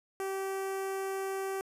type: tone with notch filter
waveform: sawtooth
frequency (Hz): 386.6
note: G4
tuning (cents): -24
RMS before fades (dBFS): -35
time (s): 0.2-1.61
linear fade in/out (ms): 0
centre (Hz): 3900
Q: 0.87
effects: resampled to 32000 Hz